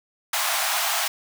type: high-pass noise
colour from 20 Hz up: pink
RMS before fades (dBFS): -24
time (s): 0.33-1.08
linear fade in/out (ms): 5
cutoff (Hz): 640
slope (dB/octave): 96
effects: none